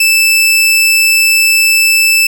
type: tone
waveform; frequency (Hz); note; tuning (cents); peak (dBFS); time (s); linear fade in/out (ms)
sawtooth; 2637; E7; 0; -3; 0-2.27; 5
effects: none